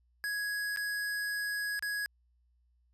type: tone with dropouts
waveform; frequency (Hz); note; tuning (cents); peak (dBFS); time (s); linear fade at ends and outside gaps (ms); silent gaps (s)
square; 1666; G#6; +5; -33; 0.24-2.06; 0; 0.762-0.772 / 1.793-1.825
effects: added 60 Hz sine -67 dBFS peak until 2.93 s + resampled to 32000 Hz